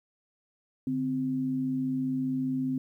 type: tone pair together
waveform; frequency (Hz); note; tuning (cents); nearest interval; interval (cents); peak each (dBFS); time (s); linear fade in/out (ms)
sine; 145.04 / 260; D3 / C4; -21 / -11; minor seventh; 1010; -36 / -27; 0.87-2.78; 2
effects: 11-bit

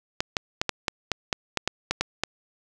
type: clicks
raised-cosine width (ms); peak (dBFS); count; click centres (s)
0.2; -6; 12; 0.205 / 0.368 / 0.615 / 0.693 / 0.882 / 1.117 / 1.328 / 1.573 / 1.676 / 1.91 / 2.01 / 2.236
effects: none

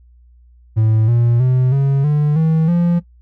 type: tone with pitch steps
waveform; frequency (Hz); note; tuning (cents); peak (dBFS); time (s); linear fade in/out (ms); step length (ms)
triangle; 110 / 118.58 / 127.83 / 137.79 / 148.54 / 160.12 / 172.61; A2 / A#2 / C3 / C#3 / D3 / D#3 / F3; 0 / +30 / -40 / -10 / +20 / +50 / -20; -9; 0.76-3; 20; 320
effects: noise-tail reverb RT60 0.1 s tail -17 dB re dry + added 60 Hz sine -44 dBFS peak until 3.21 s

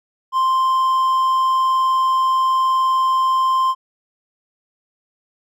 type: tone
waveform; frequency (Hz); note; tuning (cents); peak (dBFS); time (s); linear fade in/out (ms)
triangle; 1046.5; C6; 0; -12; 0.32-3.75; 50
effects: none

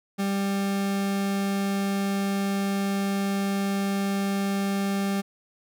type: tone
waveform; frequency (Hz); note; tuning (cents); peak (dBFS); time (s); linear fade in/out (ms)
40% pulse; 197.5; G3; +13; -23; 0.18-5.22; 20
effects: none

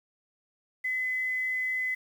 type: tone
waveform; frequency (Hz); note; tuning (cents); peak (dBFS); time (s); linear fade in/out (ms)
sine; 2024; B6; +42; -27; 0.84-1.95; 10
effects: 9-bit

